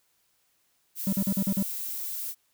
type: noise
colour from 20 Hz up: violet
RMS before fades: -34 dBFS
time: 0.95-2.35 s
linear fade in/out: 50 ms
type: tone bursts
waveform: triangle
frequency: 196 Hz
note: G3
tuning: in tune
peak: -21 dBFS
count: 6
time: 1.07-1.627 s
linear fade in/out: 2 ms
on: 57 ms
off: 43 ms
effects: white hiss -70 dBFS RMS until 2.53 s